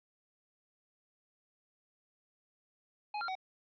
square tone with pitch steps, 837 / 1383 / 753 Hz, G#5 / F6 / F#5, +13 / -17 / +30 cents, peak -36 dBFS, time 3.14-3.353 s, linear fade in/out 5 ms, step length 71 ms, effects resampled to 11025 Hz + 12-bit

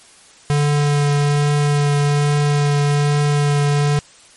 square tone with vibrato, 145.4 Hz, D3, 17 cents flat, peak -14 dBFS, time 0.5-3.99 s, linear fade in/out 0 ms, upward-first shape triangle, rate 1.2 Hz, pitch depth 12 cents each way, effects white hiss -46 dBFS RMS until 4.36 s + MP3 48 kbps

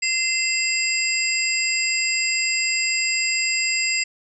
sine tone cluster, 2073 / 2671 / 4884 / 7500 Hz, C7 / E7 / D#8 / A#8, -17 / +22 / -33 / +10 cents, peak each -25 dBFS, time 0.02-4.04 s, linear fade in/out 10 ms, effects none

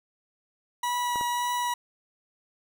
40% pulse tone with vibrato, 971 Hz, B5, 30 cents flat, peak -25 dBFS, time 0.83-1.74 s, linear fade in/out 5 ms, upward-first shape triangle, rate 1.8 Hz, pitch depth 12 cents each way
clicks, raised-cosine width 1 ms, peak -23 dBFS, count 2, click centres 1.158 / 1.211 s
effects none

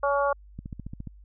harmonic tone, 282 Hz, C#4, 30 cents sharp, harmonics 2 / 3 / 4 / 5, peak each -24 / -29 / -27 / -32 dBFS, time 0.03-0.33 s, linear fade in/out 5 ms
click train, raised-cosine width 5 ms, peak -24 dBFS, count 8, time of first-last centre 0.59-1.073 s, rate 14.5 Hz
effects added 50 Hz sine -47 dBFS peak until 1.24 s

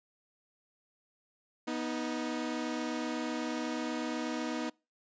sawtooth tone pair together, 244.9 / 313 Hz, B3 / D#4, -14 / +10 cents, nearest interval major third, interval 424 cents, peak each -32 / -32 dBFS, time 1.67-4.7 s, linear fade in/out 10 ms, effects noise-tail reverb RT60 0.3 s tail -26 dB re dry + resampled to 16000 Hz

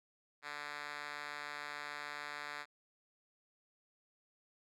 5% pulse tone with band-pass filter, 146.83 Hz, D3, in tune, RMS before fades -45 dBFS, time 0.42-2.66 s, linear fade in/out 50 ms, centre 2300 Hz, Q 1.1, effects none

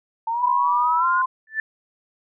sine linear sweep, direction up, 892 to 1465 Hz, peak -21 dBFS, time 0.27-1.22 s, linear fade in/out 5 ms
sine tone with pitch glide, 975 to 1039 Hz, B5 to C6, -23 to -12 cents, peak -18 dBFS, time 0.42-1.26 s, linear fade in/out 10 ms, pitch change +111 cents, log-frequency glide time 0.99-1.05 s
sine tone with exponential growth, 1760 Hz, A6, in tune, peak -17 dBFS, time 1.47-1.6 s, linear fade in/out 2 ms, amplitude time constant 28 ms
effects none

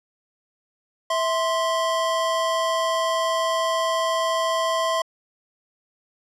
square tone pair together, 653.6 / 1046.5 Hz, E5 / C6, -15 / 0 cents, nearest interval minor sixth, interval 815 cents, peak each -24 dBFS, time 1.1-5.02 s, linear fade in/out 5 ms, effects low-pass 8000 Hz 12 dB/octave

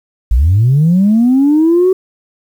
sine linear sweep, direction up, 50.4 to 380.6 Hz, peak -5 dBFS, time 0.31-1.93 s, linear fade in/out 5 ms, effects tanh soft clip ceiling -3 dBFS + 7-bit

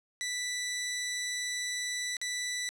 15% pulse tone with dropouts, 1975.5 Hz, B6, in tune, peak -26 dBFS, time 0.21-2.69 s, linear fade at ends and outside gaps 0 ms, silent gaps 2.168-2.215 s, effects low-pass 12000 Hz 12 dB/octave

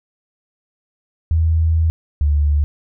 sine tone pair in turn, 81 / 73.32 Hz, E2 / D2, -30 / -2 cents, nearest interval major second, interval 172 cents, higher first, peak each -12 dBFS, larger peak neither, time 1.31-1.9 / 2.21-2.64 s, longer first, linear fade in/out 0 ms, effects none

